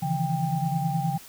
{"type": "tone cluster", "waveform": "sine", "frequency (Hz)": [138.8, 160.2, 169.7, 792], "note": ["C#3", "E3", "F3", "G5"], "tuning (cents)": [3, -49, -49, 18], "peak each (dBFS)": -29, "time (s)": [0.02, 1.18], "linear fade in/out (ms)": 10, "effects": ["white hiss -47 dBFS RMS until 1.28 s"]}